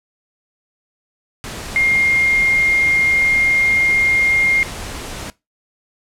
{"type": "tone in noise", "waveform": "sine", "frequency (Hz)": 2124, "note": "C7", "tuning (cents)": 25, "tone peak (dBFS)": -12, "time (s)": [1.76, 4.63], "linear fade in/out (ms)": 0, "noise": "pink", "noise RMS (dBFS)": -29, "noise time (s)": [1.44, 5.3], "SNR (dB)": 14, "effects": ["noise-tail reverb RT60 0.2 s tail -19 dB re dry", "low-pass 10000 Hz 12 dB/octave"]}